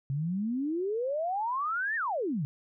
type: exponential two-way sweep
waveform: sine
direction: up then down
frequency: 132.3 to 1864.7 to 132.3 Hz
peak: -28 dBFS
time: 0.1-2.45 s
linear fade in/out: 0 ms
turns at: 1.96 s
effects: none